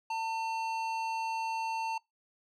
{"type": "tone", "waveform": "square", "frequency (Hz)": 900, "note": "A5", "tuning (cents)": 39, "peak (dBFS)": -32, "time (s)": [0.1, 1.98], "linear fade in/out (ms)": 5, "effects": ["noise-tail reverb RT60 0.2 s tail -25 dB re dry", "low-pass 5000 Hz 12 dB/octave"]}